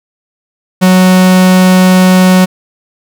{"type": "tone", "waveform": "45% pulse", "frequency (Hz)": 184.7, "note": "F#3", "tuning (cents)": -3, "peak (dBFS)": -3, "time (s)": [0.81, 2.46], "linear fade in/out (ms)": 20, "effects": []}